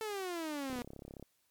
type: exponential sweep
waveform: sawtooth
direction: down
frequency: 445.7 to 239 Hz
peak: -33 dBFS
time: 0.01-0.82 s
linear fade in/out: 0 ms
type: click train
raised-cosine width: 2 ms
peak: -34 dBFS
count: 19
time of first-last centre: 0.7-1.226 s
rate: 34.2 Hz
effects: white hiss -75 dBFS RMS until 1.5 s + MP3 96 kbps